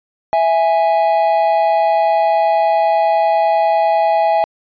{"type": "tone pair together", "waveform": "triangle", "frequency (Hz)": [659.1, 829], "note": ["E5", "G#5"], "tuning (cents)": [0, -3], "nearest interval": "major third", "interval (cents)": 397, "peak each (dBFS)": -12, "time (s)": [0.33, 4.44], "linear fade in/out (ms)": 0, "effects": ["resampled to 11025 Hz"]}